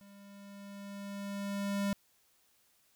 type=tone with level ramp; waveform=square; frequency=200 Hz; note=G3; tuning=35 cents sharp; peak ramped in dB=-55 to -30 dBFS; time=0.01-1.93 s; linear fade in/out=0 ms; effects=white hiss -70 dBFS RMS until 2.95 s